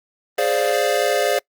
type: chord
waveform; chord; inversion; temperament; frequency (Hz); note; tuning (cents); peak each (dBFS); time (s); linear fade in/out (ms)
square; D half-diminished seventh; second; equal; 415.3 / 523.3 / 587.3 / 698.5; Ab4 / C5 / D5 / F5; 0 / 0 / 0 / 0; -24 / -23 / -22 / -24; 0.38-1.39; 5
effects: noise-tail reverb RT60 0.1 s tail -25 dB re dry + Opus 24 kbps